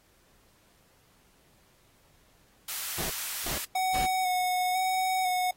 white high-pass noise, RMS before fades -35 dBFS, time 2.68-3.65 s, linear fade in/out 5 ms, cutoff 1000 Hz, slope 12 dB/octave
pink noise bursts, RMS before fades -35 dBFS, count 3, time 2.98-4.06 s, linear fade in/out 5 ms, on 120 ms, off 360 ms
square tone with vibrato, 740 Hz, F#5, in tune, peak -26 dBFS, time 3.75-5.51 s, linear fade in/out 5 ms, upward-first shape square, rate 1 Hz, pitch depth 20 cents each way
effects pink hiss -64 dBFS RMS until 5.56 s + AAC 48 kbps

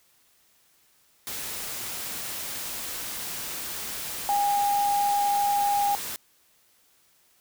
sine tone in noise, 812 Hz, G#5, 39 cents flat, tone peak -21 dBFS, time 4.29-5.95 s, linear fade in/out 0 ms, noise white, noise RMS -34 dBFS, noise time 1.27-6.16 s, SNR +10 dB, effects white hiss -63 dBFS RMS until 7.4 s

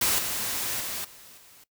white noise with level steps, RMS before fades -24 / -30 / -33 / -49 / -53 dBFS, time 0.01-1.64 s, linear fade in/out 5 ms, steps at 0.18 / 0.8 / 1.04 / 1.37 s, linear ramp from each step 10 ms, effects noise-tail reverb RT60 0.1 s tail -17 dB re dry

